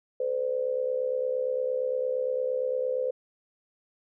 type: tone with amplitude modulation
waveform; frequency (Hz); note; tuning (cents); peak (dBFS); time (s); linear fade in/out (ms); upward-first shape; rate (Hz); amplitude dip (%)
sine; 510; C5; -44; -22; 0.2-3.11; 5; sine; 68.7; 75
effects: none